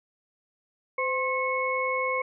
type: tone cluster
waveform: sine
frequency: 513 / 1064 / 2197 Hz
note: C5 / C6 / C#7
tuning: -34 / +29 / -16 cents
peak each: -29 dBFS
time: 0.98-2.22 s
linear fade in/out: 5 ms
effects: none